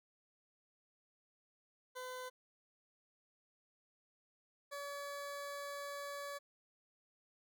20% pulse tone pair in turn, 507 / 569.1 Hz, B4 / C#5, +45 / +45 cents, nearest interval major second, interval 200 cents, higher second, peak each -39 / -38 dBFS, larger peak second, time 1.95-2.3 / 4.71-6.39 s, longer second, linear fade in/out 20 ms, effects none

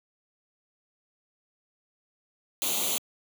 white noise with comb filter, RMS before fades -28 dBFS, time 2.62-2.98 s, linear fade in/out 0 ms, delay 0.29 ms, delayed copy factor +0.8, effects high-pass 200 Hz 12 dB/octave

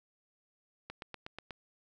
click train, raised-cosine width 0.3 ms, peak -26 dBFS, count 6, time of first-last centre 0.9-1.508 s, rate 8.23 Hz, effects none

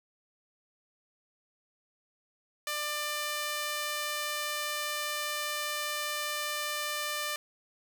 sawtooth tone with high-pass filter, 595 Hz, D5, 22 cents sharp, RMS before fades -34 dBFS, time 2.67-7.36 s, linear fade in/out 2 ms, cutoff 1300 Hz, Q 0.65, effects none

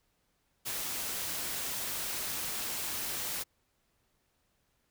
white noise, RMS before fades -36 dBFS, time 0.65-3.44 s, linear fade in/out 20 ms, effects pink hiss -75 dBFS RMS until 4.9 s

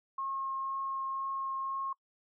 sine tone with vibrato, 1078 Hz, C#6, 49 cents flat, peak -33 dBFS, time 0.18-1.93 s, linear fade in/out 5 ms, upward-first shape triangle, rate 2 Hz, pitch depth 9 cents each way, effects noise-tail reverb RT60 0.1 s tail -23 dB re dry

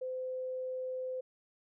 sine tone, 513 Hz, C5, 34 cents flat, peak -35 dBFS, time 0.01-1.21 s, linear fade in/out 10 ms, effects none

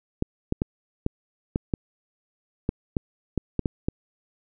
clicks, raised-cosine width 3 ms, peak -10 dBFS, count 12, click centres 0.224 / 0.524 / 0.619 / 1.064 / 1.559 / 1.738 / 2.691 / 2.968 / 3.377 / 3.593 / 3.658 / 3.885 s, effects none

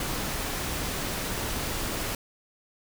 pink noise, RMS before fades -31 dBFS, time 0-2.15 s, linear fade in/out 2 ms, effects none

